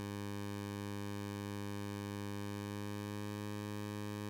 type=tone with pitch glide; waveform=15% pulse; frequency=101.5 to 103.75 Hz; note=G#2 to G#2; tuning=-39 to -1 cents; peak=-34 dBFS; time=0-4.29 s; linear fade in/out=0 ms; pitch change=+38 cents; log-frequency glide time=2.38-3.48 s; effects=none